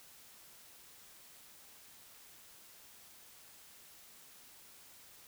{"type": "silence", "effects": ["white hiss -58 dBFS RMS until 5.27 s"]}